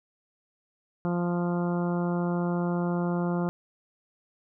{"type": "harmonic tone", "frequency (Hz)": 174.61, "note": "F3", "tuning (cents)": 0, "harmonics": [1, 2, 3, 4, 5, 6, 7, 8], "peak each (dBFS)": [-26, -32, -36, -38, -40, -42, -43, -44], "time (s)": [1.05, 3.49], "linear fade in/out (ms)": 0, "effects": []}